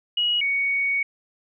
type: tone pair in turn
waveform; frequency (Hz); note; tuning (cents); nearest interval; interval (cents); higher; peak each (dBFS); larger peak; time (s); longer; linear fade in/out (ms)
sine; 2904 / 2233; F#7 / C#7; -33 / +12; perfect fourth; 455; first; -19 / -20; first; 0.17-0.41 / 0.41-1.03; second; 5
effects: none